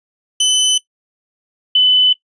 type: tone pair in turn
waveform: sawtooth / sine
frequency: 3022 / 3010 Hz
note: F#7 / F#7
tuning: +36 / +29 cents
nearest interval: unison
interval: 7 cents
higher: first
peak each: -7 dBFS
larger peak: neither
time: 0.4-0.78 / 1.75-2.13 s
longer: neither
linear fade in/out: 5 ms
effects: noise-tail reverb RT60 0.1 s tail -19 dB re dry + resampled to 22050 Hz